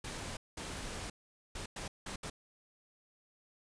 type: noise bursts at uneven times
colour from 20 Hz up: pink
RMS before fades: -42 dBFS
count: 6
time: 0.04-0.37 / 0.57-1.1 / 1.55-1.66 / 1.76-1.88 / 2.06-2.16 / 2.23-2.3 s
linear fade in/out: 5 ms
effects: resampled to 22050 Hz